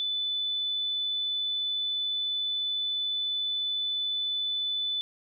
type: tone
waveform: sine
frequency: 3497 Hz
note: A7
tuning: 11 cents flat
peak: -27 dBFS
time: 0-5.01 s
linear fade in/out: 0 ms
effects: none